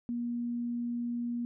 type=tone; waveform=sine; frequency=238.6 Hz; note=A#3; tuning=41 cents sharp; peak=-31 dBFS; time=0.09-1.45 s; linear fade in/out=0 ms; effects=none